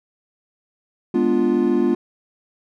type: chord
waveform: triangle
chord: G# diminished seventh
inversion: none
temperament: equal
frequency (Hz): 207.7 / 246.9 / 293.7 / 349.2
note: G#3 / B3 / D4 / F4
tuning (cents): 0 / 0 / 0 / 0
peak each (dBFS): -22 / -18 / -21 / -17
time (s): 1.14-1.95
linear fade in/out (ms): 5
effects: none